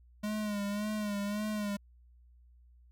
square tone with vibrato, 207.7 Hz, G#3, in tune, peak -33 dBFS, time 0.23-1.77 s, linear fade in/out 10 ms, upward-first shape sine, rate 1.8 Hz, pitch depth 52 cents each way, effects added 60 Hz sine -57 dBFS peak until 2.91 s

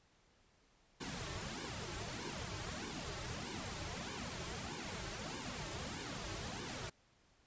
pink noise with flanger, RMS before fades -44 dBFS, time 1-6.9 s, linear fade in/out 10 ms, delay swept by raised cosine 1.5 to 4.2 ms, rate 1.6 Hz, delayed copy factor -0.95, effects pink hiss -71 dBFS RMS until 7.46 s + resampled to 16000 Hz

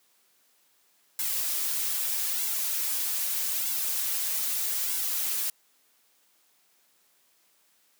blue noise with flanger, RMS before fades -29 dBFS, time 1.19-5.5 s, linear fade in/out 2 ms, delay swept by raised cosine 1.6 to 7.5 ms, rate 0.8 Hz, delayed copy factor -0.95, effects white hiss -66 dBFS RMS until 7.99 s + high-pass 200 Hz 12 dB/octave

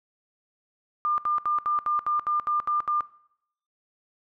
sine tone bursts, 1200 Hz, D6, 37 cents sharp, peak -22 dBFS, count 10, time 1.05-3.007 s, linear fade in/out 0 ms, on 130 ms, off 73 ms, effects noise-tail reverb RT60 0.7 s tail -19 dB re dry

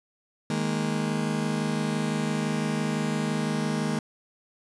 35% pulse chord, D# suspended fourth, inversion none, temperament just, 155.56 / 207.4 / 233.3 Hz, D#3 / G#3 / A#3, 0 / -2 / +2 cents, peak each -28 dBFS, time 0.5-3.99 s, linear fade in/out 2 ms, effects resampled to 24000 Hz

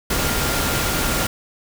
sine tone in noise, 1399 Hz, F6, 3 cents sharp, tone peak -30 dBFS, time 0.1-1.27 s, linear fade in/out 5 ms, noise pink, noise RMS -21 dBFS, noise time 0.1-1.27 s, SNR -12 dB, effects none

